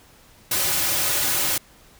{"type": "noise with comb filter", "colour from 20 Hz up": "white", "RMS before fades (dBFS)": -22, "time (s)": [0.51, 1.58], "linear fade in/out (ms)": 5, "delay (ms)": 4.4, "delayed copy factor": -0.8, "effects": ["pink hiss -52 dBFS RMS until 1.99 s"]}